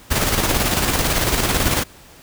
pink noise with tremolo, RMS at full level -17 dBFS, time 0.1-1.84 s, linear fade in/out 20 ms, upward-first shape square, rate 18 Hz, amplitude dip 40%, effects pink hiss -45 dBFS RMS until 2.22 s

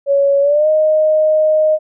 sine tone with pitch glide, 559 to 620.2 Hz, C#5 to D#5, +14 to -6 cents, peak -9 dBFS, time 0.06-1.79 s, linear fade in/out 50 ms, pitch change +180 cents, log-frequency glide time 0.41-0.68 s, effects none

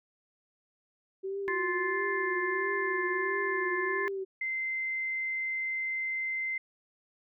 sine tone with vibrato, 380.3 Hz, F#4, 48 cents sharp, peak -32 dBFS, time 1.23-4.25 s, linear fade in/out 20 ms, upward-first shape triangle, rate 1.5 Hz, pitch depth 84 cents each way
harmonic tone, 349.2 Hz, F4, in tune, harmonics 1 / 3 / 5 / 6, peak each -40 / -35 / -32 / -37 dBFS, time 1.48-4.08 s, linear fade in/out 0 ms
sine tone, 2076 Hz, C7, 14 cents flat, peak -30 dBFS, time 4.41-6.58 s, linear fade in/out 5 ms
effects none

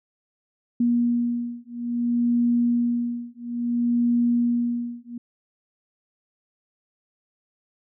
sine beating tone pair, 238.5 / 239.09 Hz, A#3 / A#3, +40 / +44 cents, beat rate 0.59 Hz, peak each -23 dBFS, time 0.8-5.18 s, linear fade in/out 5 ms, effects none

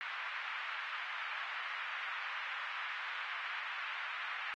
pink band-pass noise, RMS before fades -42 dBFS, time 0.01-4.54 s, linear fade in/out 0 ms, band 1200 to 2600 Hz, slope 24 dB/octave, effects AAC 32 kbps

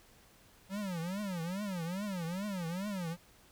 square tone with vibrato, 185 Hz, F#3, in tune, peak -36 dBFS, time 0.69-3.17 s, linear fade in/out 50 ms, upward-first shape triangle, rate 2.4 Hz, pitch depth 250 cents each way, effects pink hiss -62 dBFS RMS until 3.51 s

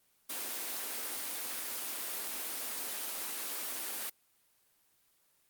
white high-pass noise, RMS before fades -38 dBFS, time 0.29-4.1 s, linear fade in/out 10 ms, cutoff 220 Hz, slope 48 dB/octave, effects white hiss -71 dBFS RMS until 5.49 s + Opus 24 kbps

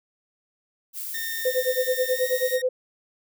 violet noise, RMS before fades -33 dBFS, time 0.93-2.59 s, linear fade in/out 50 ms
sawtooth tone with pitch glide, 1822 to 1861.4 Hz, A#6 to A#6, -40 to -3 cents, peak -27 dBFS, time 1.14-2.62 s, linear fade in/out 5 ms, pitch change +37 cents, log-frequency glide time 2.12-2.23 s
sine tone with tremolo, 509 Hz, C5, 48 cents flat, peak -18 dBFS, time 1.45-2.69 s, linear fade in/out 5 ms, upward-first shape sine, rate 9.3 Hz, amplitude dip 100%
effects none

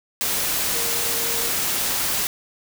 sine tone in noise, 466.1 Hz, A#4, in tune, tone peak -34 dBFS, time 0.75-1.5 s, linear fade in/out 0 ms, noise white, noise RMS -23 dBFS, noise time 0.21-2.27 s, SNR -14 dB, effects none

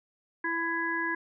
harmonic tone, 333.1 Hz, E4, 18 cents sharp, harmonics 1 / 3 / 5 / 6, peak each -35 / -34 / -30 / -38 dBFS, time 0.44-1.15 s, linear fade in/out 5 ms, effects none

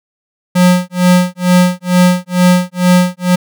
square tone with tremolo, 180 Hz, F#3, 47 cents flat, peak -5 dBFS, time 0.55-3.36 s, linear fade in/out 10 ms, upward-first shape sine, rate 2.2 Hz, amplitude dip 100%, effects none

